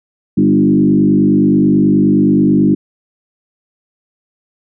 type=tone with frequency modulation; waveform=sine; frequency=250 Hz; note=B3; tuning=21 cents sharp; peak=-7 dBFS; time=0.37-2.75 s; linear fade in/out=10 ms; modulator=49.4 Hz; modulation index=1.7; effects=none